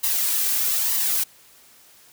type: noise with flanger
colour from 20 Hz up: blue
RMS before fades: -22 dBFS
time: 0.03-1.24 s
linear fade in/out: 10 ms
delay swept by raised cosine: 1 to 2.6 ms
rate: 1.1 Hz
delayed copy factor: +0.5
effects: white hiss -52 dBFS RMS until 2.12 s + high-pass 60 Hz 12 dB/octave